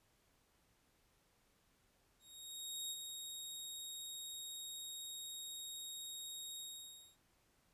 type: tone with ADSR envelope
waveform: 20% pulse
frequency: 3754 Hz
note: A#7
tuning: 11 cents sharp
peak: -35 dBFS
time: 2.19-7.17 s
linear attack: 720 ms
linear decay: 42 ms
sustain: -5 dB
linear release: 570 ms
effects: pink hiss -75 dBFS RMS until 7.73 s + resampled to 32000 Hz